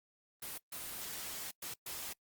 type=noise bursts at uneven times; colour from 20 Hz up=white; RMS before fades=-43 dBFS; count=4; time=0.42-0.58 / 0.72-1.51 / 1.62-1.74 / 1.86-2.13 s; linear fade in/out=5 ms; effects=noise-tail reverb RT60 0.1 s tail -25 dB re dry + Opus 24 kbps